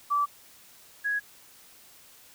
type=tone pair in turn; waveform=sine; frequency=1159 / 1664.1 Hz; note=D6 / G#6; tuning=-23 / +3 cents; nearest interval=tritone; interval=626 cents; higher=second; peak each=-22 / -25 dBFS; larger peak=first; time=0.1-0.26 / 1.04-1.2 s; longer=neither; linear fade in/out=20 ms; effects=white hiss -54 dBFS RMS until 2.34 s